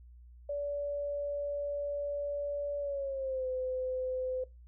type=tone with pitch glide; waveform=sine; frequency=575 to 512.3 Hz; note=D5 to C5; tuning=-37 to -37 cents; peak=-32 dBFS; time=0.49-4.44 s; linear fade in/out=5 ms; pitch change=-200 cents; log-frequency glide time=2.79-3.47 s; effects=noise-tail reverb RT60 0.2 s tail -19 dB re dry + added 60 Hz sine -51 dBFS peak until 4.67 s